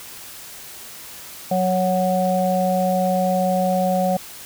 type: harmonic tone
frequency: 184.8 Hz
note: F#3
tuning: 2 cents flat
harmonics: 1 / 3 / 4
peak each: -21 / -21 / -21 dBFS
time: 1.51-4.17 s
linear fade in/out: 5 ms
effects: white hiss -38 dBFS RMS until 4.45 s